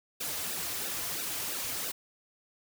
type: noise with flanger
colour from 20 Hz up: white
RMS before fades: -35 dBFS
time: 0.2-1.92 s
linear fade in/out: 10 ms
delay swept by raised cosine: 0.92 to 5.42 ms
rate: 3 Hz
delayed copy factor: -0.85
effects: none